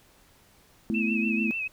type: chord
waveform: sine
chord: A suspended second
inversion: none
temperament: equal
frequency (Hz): 220 / 246.9 / 329.6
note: A3 / B3 / E4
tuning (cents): 0 / 0 / 0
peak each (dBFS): -26 / -32 / -32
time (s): 0.9-1.51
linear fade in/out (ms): 0
type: tone with vibrato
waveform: sine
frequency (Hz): 2600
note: E7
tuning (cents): -24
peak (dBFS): -28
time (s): 0.94-1.68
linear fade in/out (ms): 10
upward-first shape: sine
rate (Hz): 6.8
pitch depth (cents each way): 62
effects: pink hiss -59 dBFS RMS until 1.72 s